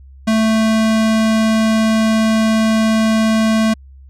square tone, 220.7 Hz, A3, 5 cents sharp, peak -12 dBFS, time 0.27-3.74 s, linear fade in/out 10 ms, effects added 67 Hz sine -37 dBFS peak until 4.09 s + low-pass 9000 Hz 12 dB/octave

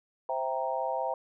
sine chord, C dominant seventh, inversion none, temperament equal, 523.3 / 659.3 / 784 / 932.3 Hz, C5 / E5 / G5 / Bb5, 0 / 0 / 0 / 0 cents, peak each -34 dBFS, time 0.29-1.14 s, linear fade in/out 2 ms, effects none

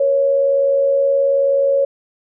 sine tone pair together, 474.2 / 553.1 Hz, A#4 / C#5, +30 / -4 cents, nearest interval minor third, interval 266 cents, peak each -24 / -12 dBFS, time 0-1.85 s, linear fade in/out 5 ms, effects none

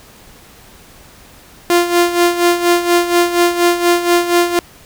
sawtooth tone with tremolo, 348.1 Hz, F4, 6 cents flat, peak -4 dBFS, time 1.7-4.59 s, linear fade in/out 0 ms, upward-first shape sine, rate 4.2 Hz, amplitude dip 70%, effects pink hiss -42 dBFS RMS until 4.85 s

